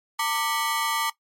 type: ring-modulated tone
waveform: sawtooth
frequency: 1044 Hz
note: C6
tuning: 4 cents flat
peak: -16 dBFS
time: 0.19-1.1 s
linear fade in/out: 5 ms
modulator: 135 Hz
effects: noise-tail reverb RT60 0.1 s tail -18 dB re dry + MP3 64 kbps